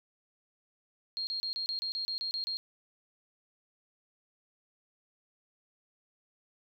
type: tone bursts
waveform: sine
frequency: 4233 Hz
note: C8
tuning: 19 cents sharp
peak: -32 dBFS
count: 11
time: 1.17-2.57 s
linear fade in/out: 0 ms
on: 100 ms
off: 30 ms
effects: none